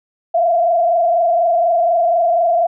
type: tone with frequency modulation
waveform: sine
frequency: 684 Hz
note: F5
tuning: 36 cents flat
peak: -11 dBFS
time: 0.34-2.67 s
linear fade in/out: 10 ms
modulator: 24.1 Hz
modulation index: 1.2
effects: none